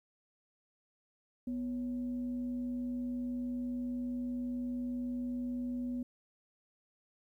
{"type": "tone with frequency modulation", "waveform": "sine", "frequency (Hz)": 246.9, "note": "B3", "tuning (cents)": 0, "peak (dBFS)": -34, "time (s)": [1.47, 6.03], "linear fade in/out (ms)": 5, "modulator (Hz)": 306, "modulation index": 0.23, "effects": ["12-bit"]}